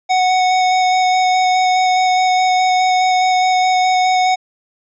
square tone with vibrato, 740 Hz, F#5, in tune, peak -12 dBFS, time 0.09-4.36 s, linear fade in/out 20 ms, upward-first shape square, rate 4.8 Hz, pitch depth 8 cents each way, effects resampled to 16000 Hz

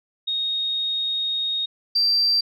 sine tone pair in turn, 3729 / 4698 Hz, A#7 / D8, 0 / 0 cents, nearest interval major third, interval 400 cents, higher second, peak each -21 / -15 dBFS, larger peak second, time 0.27-1.66 / 1.95-2.41 s, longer first, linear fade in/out 10 ms, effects tanh soft clip ceiling -11 dBFS + MP3 96 kbps

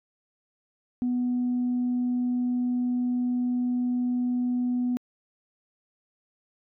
sine tone, 246.9 Hz, B3, in tune, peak -22 dBFS, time 1.02-4.97 s, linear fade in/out 0 ms, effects tanh soft clip ceiling -20 dBFS

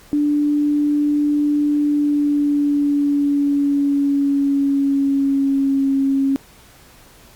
sine tone with pitch glide, 293.7 to 272.5 Hz, D4 to C#4, 0 to -29 cents, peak -14 dBFS, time 0.13-6.36 s, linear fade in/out 0 ms, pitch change -129 cents, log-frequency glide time 1.8-5.93 s, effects pink hiss -47 dBFS RMS until 7.35 s + Opus 48 kbps

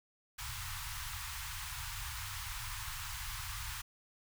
pink band-stop noise, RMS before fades -42 dBFS, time 0.38-3.82 s, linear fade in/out 10 ms, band 120 to 900 Hz, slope 48 dB/octave, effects none

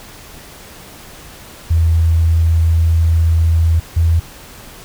sine tone pair in turn, 82.2 / 82.87 Hz, E2 / E2, -4 / +10 cents, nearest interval unison, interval 14 cents, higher second, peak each -9 dBFS, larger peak neither, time 1.7-3.8 / 3.96-4.2 s, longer first, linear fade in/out 10 ms, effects pink hiss -37 dBFS RMS until 4.84 s

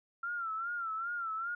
sine tone with vibrato, 1363 Hz, F6, 43 cents flat, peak -34 dBFS, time 0.23-1.55 s, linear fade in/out 5 ms, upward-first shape sine, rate 2.5 Hz, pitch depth 85 cents each way, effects none

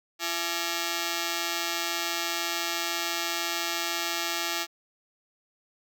5% pulse ring-modulated tone, 508 Hz, B4, 49 cents sharp, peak -13 dBFS, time 0.19-4.67 s, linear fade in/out 50 ms, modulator 167 Hz, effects none

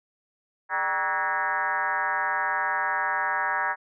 sine tone with frequency modulation, 1299 Hz, E6, 26 cents flat, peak -23 dBFS, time 0.69-3.76 s, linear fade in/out 50 ms, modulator 175 Hz, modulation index 3.1, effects none

